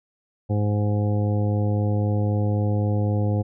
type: harmonic tone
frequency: 103.83 Hz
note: G#2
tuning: in tune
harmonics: 1 / 2 / 3 / 4 / 5 / 7 / 8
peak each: -20 / -28 / -31 / -35 / -31 / -37 / -41 dBFS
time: 0.49-3.43 s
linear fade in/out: 20 ms
effects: none